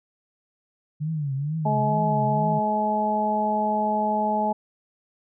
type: tone with vibrato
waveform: sine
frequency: 146.83 Hz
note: D3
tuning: in tune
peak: -24 dBFS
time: 1-2.6 s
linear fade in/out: 20 ms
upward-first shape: triangle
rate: 2.2 Hz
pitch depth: 180 cents each way
type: harmonic tone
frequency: 212.6 Hz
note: G#3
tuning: 41 cents sharp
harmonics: 1 / 2 / 3 / 4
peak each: -27 / -33 / -27 / -23 dBFS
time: 1.65-4.53 s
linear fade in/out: 10 ms
effects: none